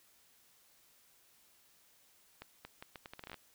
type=accelerating click train; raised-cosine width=0.3 ms; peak=-30 dBFS; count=13; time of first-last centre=2.42-3.343 s; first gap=230 ms; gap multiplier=0.76; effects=white hiss -67 dBFS RMS until 3.54 s